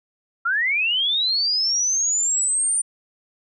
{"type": "linear sweep", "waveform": "sine", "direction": "up", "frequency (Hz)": [1332, 9180], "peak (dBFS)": -18, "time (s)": [0.45, 2.82], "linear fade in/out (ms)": 10, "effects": []}